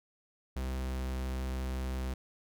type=tone; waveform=45% pulse; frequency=64.7 Hz; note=C2; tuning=19 cents flat; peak=-33 dBFS; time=0.56-2.14 s; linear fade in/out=5 ms; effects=none